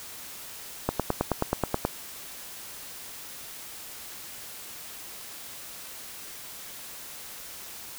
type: click train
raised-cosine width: 1 ms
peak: -9 dBFS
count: 10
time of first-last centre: 0.89-1.851 s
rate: 9.37 Hz
effects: white hiss -42 dBFS RMS until 7.98 s